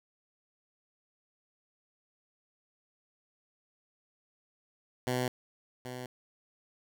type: tone with echo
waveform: 10% pulse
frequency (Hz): 125.8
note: B2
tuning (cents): +32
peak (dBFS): -21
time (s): 5.07-5.28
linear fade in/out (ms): 2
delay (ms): 780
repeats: 1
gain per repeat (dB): -10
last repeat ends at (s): 6.06
effects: none